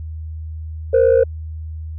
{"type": "tone pair together", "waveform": "sine", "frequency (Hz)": [466.2, 523.3], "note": ["A#4", "C5"], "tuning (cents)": [0, 0], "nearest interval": "major second", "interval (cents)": 200, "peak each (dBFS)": -11, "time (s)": [0.93, 1.24], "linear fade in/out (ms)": 10, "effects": ["tanh soft clip ceiling -6 dBFS", "added 79 Hz sine -26 dBFS peak until 1.98 s"]}